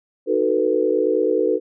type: chord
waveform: sine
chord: B dominant seventh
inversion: first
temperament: just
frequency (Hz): 308.7 / 370.4 / 444.5 / 493.9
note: D#4 / F#4 / A4 / B4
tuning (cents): -14 / +2 / +18 / 0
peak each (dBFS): -24 / -22 / -20 / -21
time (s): 0.26-1.6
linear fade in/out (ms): 50
effects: none